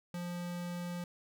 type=tone; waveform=square; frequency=175.3 Hz; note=F3; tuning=7 cents sharp; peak=-38 dBFS; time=0.14-1.04 s; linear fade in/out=2 ms; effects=none